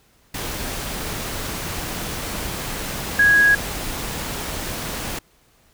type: tone in noise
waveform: sine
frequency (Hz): 1656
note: G#6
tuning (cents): -5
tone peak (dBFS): -11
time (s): 3.19-3.55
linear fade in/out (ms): 5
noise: pink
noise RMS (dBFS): -28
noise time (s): 0.34-5.19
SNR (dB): +14
effects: pink hiss -58 dBFS RMS until 5.73 s